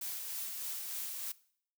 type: noise with tremolo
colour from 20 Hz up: blue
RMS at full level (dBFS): -39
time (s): 0.01-1.32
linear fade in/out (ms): 5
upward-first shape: sine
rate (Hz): 3.3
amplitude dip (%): 30
effects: noise-tail reverb RT60 0.6 s tail -20 dB re dry